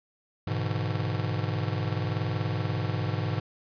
square chord, E dominant seventh, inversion first, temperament just, 103.01 / 123.61 / 148.33 / 164.81 Hz, G#2 / B2 / D3 / E3, -14 / +2 / +18 / 0 cents, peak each -31 / -33 / -36 / -36 dBFS, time 0.47-3.4 s, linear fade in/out 5 ms, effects resampled to 11025 Hz

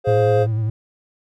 triangle chord, F minor, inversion first, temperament just, 419.1 / 523.8 / 698.5 Hz, Ab4 / C5 / F5, +16 / +2 / 0 cents, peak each -17 / -15 / -21 dBFS, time 0.04-0.47 s, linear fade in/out 50 ms
triangle tone with vibrato, 110 Hz, A2, in tune, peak -16 dBFS, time 0.07-0.7 s, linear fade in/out 5 ms, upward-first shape sine, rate 10 Hz, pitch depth 46 cents each way
effects none

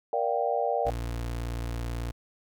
sine chord, G minor seventh, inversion first, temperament just, 470.4 / 588 / 705.6 / 784 Hz, Bb4 / D5 / F5 / G5, +16 / +2 / +18 / 0 cents, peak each -30 dBFS, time 0.13-0.9 s, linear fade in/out 2 ms
30% pulse tone, 58.3 Hz, A#1, 1 cent sharp, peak -28 dBFS, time 0.85-2.12 s, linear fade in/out 20 ms
effects none

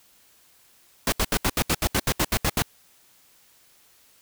pink noise bursts, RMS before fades -22 dBFS, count 13, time 1.07-2.622 s, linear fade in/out 2 ms, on 52 ms, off 73 ms, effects white hiss -58 dBFS RMS until 4.21 s

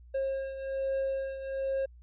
triangle beating tone pair, 538 / 539.2 Hz, C5 / C#5, +48 / -48 cents, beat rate 1.2 Hz, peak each -29 / -35 dBFS, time 0.14-1.86 s, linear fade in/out 10 ms, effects added 60 Hz sine -50 dBFS peak until 2.02 s + resampled to 8000 Hz

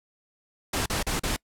pink noise bursts, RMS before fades -27 dBFS, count 4, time 0.73-1.364 s, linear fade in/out 5 ms, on 130 ms, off 38 ms, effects noise-tail reverb RT60 0.1 s tail -26 dB re dry + low-pass 12000 Hz 12 dB/octave

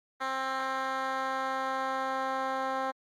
10% pulse tone with band-pass filter sweep, 264.6 Hz, C4, 20 cents sharp, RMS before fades -32 dBFS, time 0.2-2.92 s, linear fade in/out 20 ms, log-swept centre 1400 to 830 Hz, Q 0.87, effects Opus 24 kbps

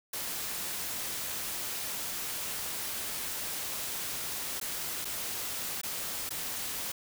white noise with dropouts, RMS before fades -36 dBFS, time 0.13-6.92 s, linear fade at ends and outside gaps 5 ms, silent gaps 4.6-4.612 / 5.047-5.052 / 5.815-5.833 / 6.293-6.305 s, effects none

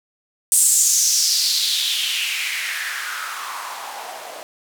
blue noise with band-pass filter sweep, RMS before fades -21 dBFS, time 0.52-4.43 s, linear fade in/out 0 ms, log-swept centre 8700 to 590 Hz, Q 3.9, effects none

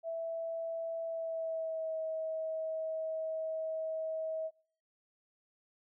sine tone with pitch glide, 659.3 to 639.1 Hz, E5 to D#5, 0 to +46 cents, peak -34 dBFS, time 0.03-4.51 s, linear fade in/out 50 ms, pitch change -54 cents, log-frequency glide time 1.05-1.98 s, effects noise-tail reverb RT60 0.6 s tail -24 dB re dry

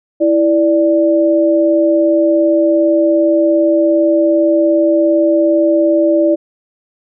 sine tone pair together, 329.6 / 587.8 Hz, E4 / D5, 0 / +1 cents, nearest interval minor seventh, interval 1001 cents, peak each -11 dBFS, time 0.2-6.36 s, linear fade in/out 20 ms, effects none

